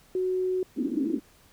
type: tone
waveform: sine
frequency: 370 Hz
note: F#4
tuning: in tune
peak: -24 dBFS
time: 0.15-0.63 s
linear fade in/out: 2 ms
type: band-pass noise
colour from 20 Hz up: white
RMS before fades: -28 dBFS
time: 0.76-1.2 s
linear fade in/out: 20 ms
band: 240 to 330 Hz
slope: 48 dB/octave
effects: pink hiss -58 dBFS RMS until 1.52 s